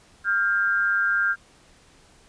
sine tone pair together, 1396.9 / 1600 Hz, F6 / G6, 0 / +35 cents, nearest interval major second, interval 235 cents, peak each -22 dBFS, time 0.24-1.36 s, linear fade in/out 50 ms, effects pink hiss -55 dBFS RMS until 2.28 s + resampled to 22050 Hz

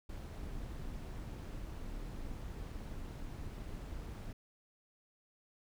brown noise with amplitude modulation, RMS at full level -42 dBFS, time 0.09-4.33 s, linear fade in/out 5 ms, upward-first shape sine, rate 261 Hz, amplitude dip 40%, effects none

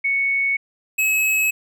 sine / square tone pair in turn, 2217 / 2572 Hz, C#7 / E7, 0 / -43 cents, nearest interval minor third, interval 257 cents, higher second, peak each -17 dBFS, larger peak neither, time 0.04-0.57 / 0.98-1.51 s, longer neither, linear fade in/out 10 ms, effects none

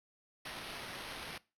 blue noise with sample-and-hold, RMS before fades -45 dBFS, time 0.45-1.38 s, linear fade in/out 5 ms, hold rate 7350 Hz, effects noise-tail reverb RT60 0.3 s tail -21 dB re dry + low-pass 12000 Hz 12 dB/octave

